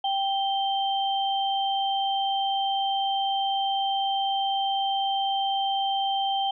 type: tone pair together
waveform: sine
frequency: 784 / 3136 Hz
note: G5 / G7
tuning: 0 / 0 cents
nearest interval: 2 octaves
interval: 2400 cents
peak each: -24 / -29 dBFS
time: 0.04-6.51 s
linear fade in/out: 5 ms
effects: none